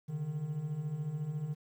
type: beating tone pair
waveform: triangle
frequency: 139.4 / 153.4 Hz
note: C#3 / D#3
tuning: +10 / -24 cents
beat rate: 14 Hz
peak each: -39 / -33 dBFS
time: 0.08-1.55 s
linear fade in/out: 20 ms
effects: 11-bit